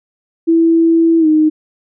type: tone with pitch glide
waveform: sine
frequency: 330 to 309.7 Hz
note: E4 to D#4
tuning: +2 to -8 cents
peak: -7 dBFS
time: 0.47-1.5 s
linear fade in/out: 20 ms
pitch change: -110 cents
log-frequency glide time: 1.19-1.27 s
effects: none